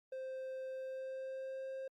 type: tone with pitch glide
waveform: triangle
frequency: 523.3 to 530.9 Hz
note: C5 to C5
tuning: 0 to +25 cents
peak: -39 dBFS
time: 0.12-1.88 s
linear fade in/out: 5 ms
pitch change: +25 cents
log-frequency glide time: 0.69-1.68 s
effects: Opus 48 kbps